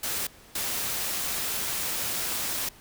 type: noise bursts at uneven times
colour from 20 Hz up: white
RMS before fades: -30 dBFS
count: 2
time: 0.03-0.27 / 0.55-2.69 s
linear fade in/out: 5 ms
effects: pink hiss -52 dBFS RMS until 2.8 s